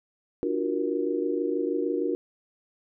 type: tone cluster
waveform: sine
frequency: 296.2 / 347.8 / 374.2 / 470.2 Hz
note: D4 / F4 / F#4 / A#4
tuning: +15 / -7 / +20 / +15 cents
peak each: -30 dBFS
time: 0.43-2.15 s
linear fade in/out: 0 ms
effects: none